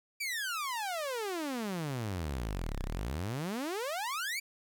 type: exponential two-way sweep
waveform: sawtooth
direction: down then up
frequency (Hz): 2383 to 30.17 to 2383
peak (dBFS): -30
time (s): 0.2-4.4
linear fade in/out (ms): 10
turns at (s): 2.82
effects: 11-bit